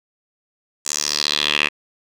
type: tone with band-pass filter sweep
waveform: 10% pulse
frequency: 74.3 Hz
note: D2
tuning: 21 cents sharp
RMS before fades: -21 dBFS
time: 0.85-1.69 s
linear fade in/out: 20 ms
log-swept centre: 7300 to 2500 Hz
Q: 3.6
effects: none